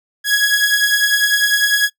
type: beating tone pair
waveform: sawtooth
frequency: 1661.2 / 1671.2 Hz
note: G#6 / G#6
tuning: 0 / +10 cents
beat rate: 10 Hz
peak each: -13 / -11 dBFS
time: 0.24-1.9 s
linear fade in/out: 50 ms
effects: noise-tail reverb RT60 0.1 s tail -23 dB re dry